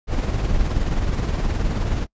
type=noise with tremolo; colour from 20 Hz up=brown; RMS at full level=-19 dBFS; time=0.07-2.07 s; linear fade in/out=50 ms; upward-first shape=sine; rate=19 Hz; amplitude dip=45%; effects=noise-tail reverb RT60 0.1 s tail -25 dB re dry + resampled to 16000 Hz